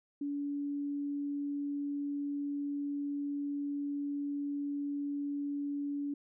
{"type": "tone", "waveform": "sine", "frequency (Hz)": 285.9, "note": "D4", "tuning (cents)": -46, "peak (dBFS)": -33, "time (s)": [0.21, 6.14], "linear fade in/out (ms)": 5, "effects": []}